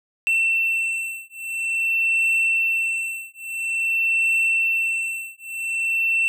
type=beating tone pair; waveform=triangle; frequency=2690 / 2690.49 Hz; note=E7 / E7; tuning=+34 / +35 cents; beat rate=0.49 Hz; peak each=-21 dBFS; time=0.27-6.28 s; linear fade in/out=0 ms; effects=none